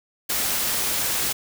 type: noise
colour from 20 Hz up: white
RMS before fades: -24 dBFS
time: 0.29-1.33 s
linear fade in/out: 10 ms
effects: none